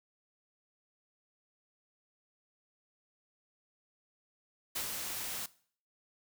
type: noise with ADSR envelope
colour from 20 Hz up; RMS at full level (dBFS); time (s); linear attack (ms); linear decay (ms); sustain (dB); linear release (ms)
white; -35; 4.75-5.46; 11; 100; -4; 4
effects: noise-tail reverb RT60 0.5 s tail -19 dB re dry